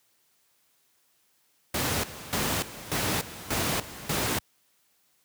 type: noise with tremolo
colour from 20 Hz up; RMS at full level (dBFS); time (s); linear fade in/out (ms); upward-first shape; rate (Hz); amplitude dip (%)
pink; -27; 1.74-4.39; 5; square; 1.7; 80
effects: white hiss -68 dBFS RMS until 5.24 s + high-pass 80 Hz 12 dB/octave